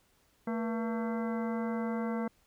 harmonic tone with a mistuned harmonic, 225.1 Hz, A3, 40 cents sharp, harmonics 1 / 2 / 3 / 4 / 5 / 6 / 7 / 9, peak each -32 / -38 / -42 / -44 / -46 / -48 / -49 / -51 dBFS, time 0.47-2.28 s, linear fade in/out 5 ms, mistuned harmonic 2, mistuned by +110 cents, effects pink hiss -69 dBFS RMS until 2.46 s

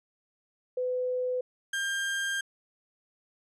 sine / 35% pulse tone pair in turn, 503 / 1596.9 Hz, B4 / G6, +32 / +32 cents, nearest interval octave + minor sixth, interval 2000 cents, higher second, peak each -27 dBFS, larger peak neither, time 0.77-1.41 / 1.73-2.41 s, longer second, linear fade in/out 5 ms, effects resampled to 24000 Hz

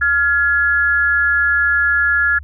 sine tone pair together, 1402 / 1693.7 Hz, F6 / G#6, +6 / +34 cents, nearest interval minor third, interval 328 cents, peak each -16 / -14 dBFS, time 0.01-2.39 s, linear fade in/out 10 ms, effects added 73 Hz sine -31 dBFS peak until 2.43 s

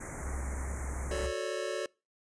pink band-stop noise, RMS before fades -41 dBFS, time 0-1.27 s, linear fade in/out 10 ms, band 2200 to 6200 Hz, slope 96 dB/octave
sine tone with vibrato, 66.9 Hz, C2, 39 cents sharp, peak -35 dBFS, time 0.2-1.33 s, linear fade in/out 50 ms, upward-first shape triangle, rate 2.4 Hz, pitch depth 12 cents each way
square chord, D major seventh, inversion first, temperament just, 367.1 / 440.5 / 550.6 / 587.3 Hz, F#4 / A4 / C#5 / D5, -14 / +2 / -12 / 0 cents, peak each -39 dBFS, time 1.11-1.86 s, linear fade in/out 2 ms
effects noise-tail reverb RT60 0.3 s tail -25 dB re dry + resampled to 22050 Hz

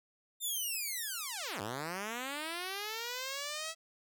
5% pulse linear two-way sweep, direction down then up, 3639 to 95.2 to 657 Hz, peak -26 dBFS, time 0.4-3.75 s, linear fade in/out 50 ms, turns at 1.61 s, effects none

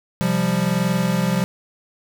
square chord, C suspended fourth, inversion none, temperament equal, 130.81 / 174.61 / 196 Hz, C3 / F3 / G3, 0 / 0 / 0 cents, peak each -26 / -21 / -23 dBFS, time 0.21-1.44 s, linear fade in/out 0 ms, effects none

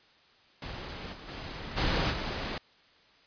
pink noise with level steps, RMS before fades -40 / -46 / -40 / -28 / -34 dBFS, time 0.62-2.58 s, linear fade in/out 2 ms, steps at 1.12 / 1.27 / 1.76 / 2.11 s, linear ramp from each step 20 ms, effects white hiss -61 dBFS RMS until 3.26 s + resampled to 11025 Hz

